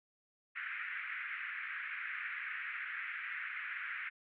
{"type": "band-pass noise", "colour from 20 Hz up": "white", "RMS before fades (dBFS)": -42, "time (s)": [0.55, 4.1], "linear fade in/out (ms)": 20, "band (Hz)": [1400, 2300], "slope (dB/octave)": 48, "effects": []}